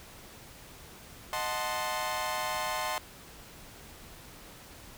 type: chord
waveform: sawtooth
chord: D# diminished seventh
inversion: none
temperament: equal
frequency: 622.3 / 740 / 880 / 1046.5 Hz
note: D#5 / F#5 / A5 / C6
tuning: 0 / 0 / 0 / 0 cents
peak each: -34 / -34 / -33 / -31 dBFS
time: 1.33-2.98 s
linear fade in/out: 0 ms
effects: pink hiss -50 dBFS RMS until 4.97 s